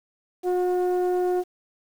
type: tone pair together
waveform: sine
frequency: 360 / 724.4 Hz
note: F#4 / F#5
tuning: -47 / -37 cents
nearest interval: octave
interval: 1210 cents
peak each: -19 / -26 dBFS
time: 0.43-1.44 s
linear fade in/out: 50 ms
effects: tanh soft clip ceiling -18 dBFS + 8-bit

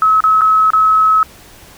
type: tone with dropouts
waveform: sine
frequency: 1287 Hz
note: E6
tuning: 42 cents flat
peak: -7 dBFS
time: 0.02-1.23 s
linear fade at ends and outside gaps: 1 ms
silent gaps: 0.205-0.239 / 0.41-0.417 / 0.704-0.734 s
effects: pink hiss -40 dBFS RMS until 1.77 s

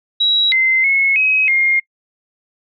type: tone with pitch steps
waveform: sine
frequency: 3874 / 2071 / 2183 / 2542 / 2127 Hz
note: B7 / C7 / C#7 / D#7 / C7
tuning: -34 / -18 / -27 / +36 / +28 cents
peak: -11 dBFS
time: 0.2-1.8 s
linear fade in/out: 10 ms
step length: 320 ms
effects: noise-tail reverb RT60 0.1 s tail -25 dB re dry

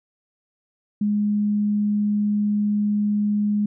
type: tone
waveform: sine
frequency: 207.7 Hz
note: G#3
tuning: in tune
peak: -18 dBFS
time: 1.01-3.66 s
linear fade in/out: 5 ms
effects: none

